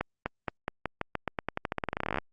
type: accelerating click train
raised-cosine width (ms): 0.5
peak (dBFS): -14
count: 28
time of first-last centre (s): 0.01-2.185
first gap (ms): 250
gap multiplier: 0.89
effects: Opus 48 kbps